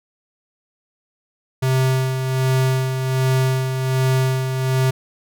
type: tone with tremolo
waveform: square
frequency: 130.81 Hz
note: C3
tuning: in tune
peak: -15 dBFS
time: 1.62-4.91 s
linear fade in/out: 10 ms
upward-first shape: sine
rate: 1.3 Hz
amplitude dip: 50%
effects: none